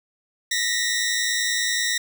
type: tone pair together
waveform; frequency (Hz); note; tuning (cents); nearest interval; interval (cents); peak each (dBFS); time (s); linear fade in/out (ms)
15% pulse; 1851 / 1961.1; A#6 / B6; -13 / -13; minor second; 100; -18; 0.51-1.98; 5
effects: none